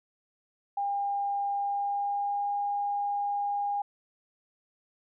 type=tone with pitch glide; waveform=sine; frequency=804 to 812.4 Hz; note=G5 to G#5; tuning=+44 to -38 cents; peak=-27 dBFS; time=0.77-3.82 s; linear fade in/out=5 ms; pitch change=+18 cents; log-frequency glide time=1.53-2.53 s; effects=none